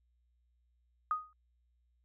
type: tone with exponential decay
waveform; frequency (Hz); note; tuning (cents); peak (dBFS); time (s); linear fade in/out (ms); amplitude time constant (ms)
sine; 1244.5; D#6; 0; -26; 1.11-1.33; 1; 47
effects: added 60 Hz sine -70 dBFS peak until 2.04 s